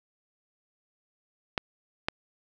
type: clicks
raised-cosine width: 0.3 ms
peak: -10 dBFS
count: 2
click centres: 1.578 / 2.085 s
effects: none